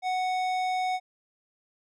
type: tone with low-pass filter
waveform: square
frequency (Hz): 740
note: F#5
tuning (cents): 0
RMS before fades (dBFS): -28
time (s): 0.02-1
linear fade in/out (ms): 50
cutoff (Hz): 5500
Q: 0.51
effects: none